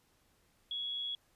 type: tone with amplitude modulation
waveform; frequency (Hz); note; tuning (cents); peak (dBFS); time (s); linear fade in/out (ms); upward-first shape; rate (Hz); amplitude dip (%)
sine; 3350; G#7; +14; -34; 0.71-1.15; 2; sine; 124; 30
effects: pink hiss -71 dBFS RMS until 1.35 s + resampled to 32000 Hz